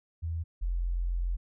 sine tone pair in turn, 82.6 / 43.58 Hz, E2 / F1, +4 / -3 cents, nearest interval major seventh, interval 1107 cents, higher first, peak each -30 / -27 dBFS, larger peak second, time 0.22-0.44 / 0.61-1.37 s, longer second, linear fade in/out 20 ms, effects none

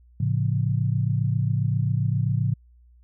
sine chord, A augmented, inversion none, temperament just, 110 / 137.5 / 171.88 Hz, A2 / C#3 / E#3, 0 / -14 / -27 cents, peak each -23 / -24 / -29 dBFS, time 0.2-2.54 s, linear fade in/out 5 ms, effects added 60 Hz sine -51 dBFS peak until 3.03 s

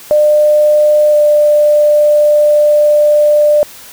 sine tone pair in turn, 600 / 595.2 Hz, D5 / D5, +37 / +23 cents, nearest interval unison, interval 14 cents, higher first, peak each -5 dBFS, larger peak neither, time 0.11-1.13 / 1.13-3.63 s, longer second, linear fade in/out 0 ms, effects white hiss -34 dBFS RMS until 3.92 s

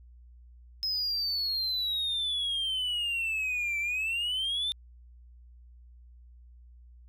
triangle exponential two-way sweep, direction down then up, 5150 to 2319 to 3607 Hz, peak -26 dBFS, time 0.83-4.72 s, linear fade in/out 0 ms, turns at 3.79 s, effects tanh soft clip ceiling -22 dBFS + added 60 Hz sine -50 dBFS peak until 7.08 s

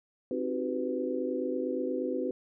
sine tone cluster, 262.2 / 310.1 / 365.1 / 393.8 / 499 Hz, C4 / D#4 / F#4 / G4 / B4, +4 / -6 / -23 / +8 / +18 cents, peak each -34 / -38 / -35 / -39 / -34 dBFS, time 0.31-2.31 s, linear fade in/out 2 ms, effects none

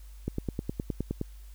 click train, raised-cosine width 3 ms, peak -17 dBFS, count 10, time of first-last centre 0.28-1.214 s, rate 9.64 Hz, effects added 50 Hz sine -44 dBFS peak until 1.54 s + white hiss -61 dBFS RMS until 1.54 s

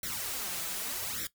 white noise with flanger, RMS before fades -36 dBFS, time 0.03-1.27 s, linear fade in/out 2 ms, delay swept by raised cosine 0.52 to 6.12 ms, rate 0.84 Hz, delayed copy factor +1, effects noise-tail reverb RT60 0.1 s tail -17 dB re dry

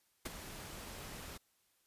pink noise with ADSR envelope, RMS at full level -38 dBFS, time 0.25-1.38 s, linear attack 11 ms, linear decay 17 ms, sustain -10 dB, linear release 14 ms, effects white hiss -75 dBFS RMS until 1.86 s + resampled to 32000 Hz

